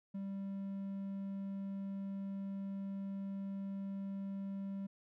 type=tone; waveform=triangle; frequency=196 Hz; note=G3; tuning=in tune; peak=-37 dBFS; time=0.14-4.87 s; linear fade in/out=10 ms; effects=none